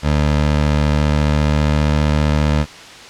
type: tone with pitch glide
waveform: 20% pulse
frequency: 74.5 to 75.15 Hz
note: D2 to D2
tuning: +25 to +40 cents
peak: -8 dBFS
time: 0.02-2.66 s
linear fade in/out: 50 ms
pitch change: +15 cents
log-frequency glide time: 0.97-1.69 s
effects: white hiss -36 dBFS RMS until 3.09 s + low-pass 5000 Hz 12 dB/octave